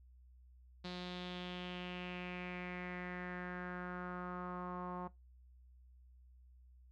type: tone with low-pass filter sweep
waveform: sawtooth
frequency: 179.5 Hz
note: F3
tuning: 48 cents sharp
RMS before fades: -44 dBFS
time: 0.84-5.08 s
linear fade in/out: 10 ms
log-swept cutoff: 4100 to 1000 Hz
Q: 4.3
effects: noise-tail reverb RT60 0.2 s tail -20 dB re dry + added 62 Hz sine -59 dBFS peak until 6.91 s